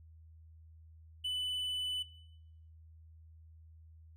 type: tone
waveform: triangle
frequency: 2994 Hz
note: F#7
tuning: 20 cents sharp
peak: -32 dBFS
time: 1.24-2.03 s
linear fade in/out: 10 ms
effects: noise-tail reverb RT60 0.8 s tail -17 dB re dry + added 80 Hz sine -54 dBFS peak until 4.16 s